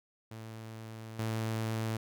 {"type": "tone with level steps", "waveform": "sawtooth", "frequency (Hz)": 111.4, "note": "A2", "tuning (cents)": 22, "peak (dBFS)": [-39, -28], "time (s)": [0.31, 1.97], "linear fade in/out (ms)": 5, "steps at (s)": 1.19, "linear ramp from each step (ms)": 2, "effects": []}